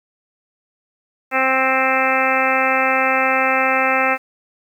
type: harmonic tone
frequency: 262.8 Hz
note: C4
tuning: 8 cents sharp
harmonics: 1 / 2 / 3 / 4 / 5 / 6 / 7 / 8 / 9 / 10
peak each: -27 / -22 / -21 / -27 / -21 / -26 / -24 / -23 / -26 / -23 dBFS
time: 1.31-4.18 s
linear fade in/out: 50 ms
effects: 8-bit